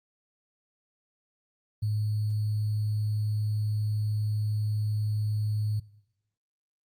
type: tone with sample-and-hold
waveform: sine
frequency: 106.3 Hz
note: G#2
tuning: 41 cents sharp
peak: -25 dBFS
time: 1.82-5.8 s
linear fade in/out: 10 ms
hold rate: 4410 Hz
effects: noise-tail reverb RT60 0.8 s tail -21 dB re dry + Opus 48 kbps